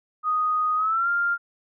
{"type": "tone with pitch glide", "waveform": "sine", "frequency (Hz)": [1244.5, 1396.9], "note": ["D#6", "F6"], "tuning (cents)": [0, 0], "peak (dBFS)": -20, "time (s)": [0.23, 1.38], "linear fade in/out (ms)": 50, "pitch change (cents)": 200, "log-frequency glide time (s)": [0.76, 1.09], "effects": []}